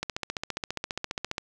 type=click train; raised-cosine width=0.2 ms; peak=-13 dBFS; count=21; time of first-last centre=0.03-1.381 s; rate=14.8 Hz; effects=none